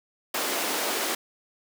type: high-pass noise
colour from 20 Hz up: pink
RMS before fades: -28 dBFS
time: 0.34-1.15 s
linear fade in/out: 5 ms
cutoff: 300 Hz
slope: 24 dB/octave
effects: none